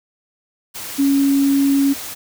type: tone in noise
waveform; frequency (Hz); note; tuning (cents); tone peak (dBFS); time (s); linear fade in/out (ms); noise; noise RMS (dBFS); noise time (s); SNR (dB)
sine; 277.3; C#4; +1; -12; 0.98-1.94; 20; white; -30; 0.74-2.15; +15
effects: none